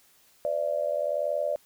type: tone with amplitude modulation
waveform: sine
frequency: 587.3 Hz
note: D5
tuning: in tune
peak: -21 dBFS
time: 0.45-1.56 s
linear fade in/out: 0 ms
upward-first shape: sine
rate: 81 Hz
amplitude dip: 90%
effects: white hiss -61 dBFS RMS until 1.65 s